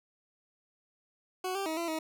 20% pulse tone with pitch steps, 370.2 / 392.5 / 317.8 / 338 / 317.3 Hz, F#4 / G4 / D#4 / E4 / D#4, +1 / +2 / +37 / +43 / +34 cents, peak -27 dBFS, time 1.44-1.99 s, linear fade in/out 5 ms, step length 110 ms, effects none

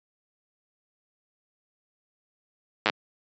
slowing click train, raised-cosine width 0.3 ms, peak -5 dBFS, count 5, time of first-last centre 2.86-2.898 s, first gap 9 ms, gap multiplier 1.04, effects high-pass 200 Hz 12 dB/octave + resampled to 16000 Hz

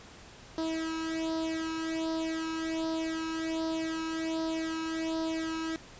sawtooth tone with flanger, 322.9 Hz, E4, 36 cents flat, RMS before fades -33 dBFS, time 0.58-5.76 s, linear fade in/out 0 ms, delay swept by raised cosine 0.21 to 0.75 ms, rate 1.3 Hz, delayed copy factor +0.9, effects pink hiss -51 dBFS RMS until 5.99 s + resampled to 16000 Hz

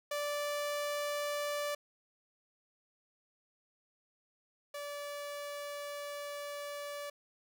sawtooth tone pair in turn, 584 / 578.3 Hz, D5 / D5, -10 / -27 cents, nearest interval unison, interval 17 cents, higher first, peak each -30 / -36 dBFS, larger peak first, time 0.11-1.75 / 4.74-7.1 s, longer second, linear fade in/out 5 ms, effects none

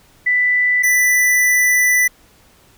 sine / square tone pair in turn, 1985 / 1985 Hz, B6 / B6, +8 / +8 cents, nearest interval unison, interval 0 cents, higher neither, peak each -12 dBFS, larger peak neither, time 0.26-0.83 / 0.83-2.08 s, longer second, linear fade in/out 10 ms, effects pink hiss -51 dBFS RMS until 2.77 s

